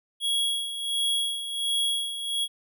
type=tone with tremolo; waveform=square; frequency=3322 Hz; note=G#7; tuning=in tune; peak=-23 dBFS; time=0.2-2.48 s; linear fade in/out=50 ms; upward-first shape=sine; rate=1.4 Hz; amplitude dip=65%; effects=none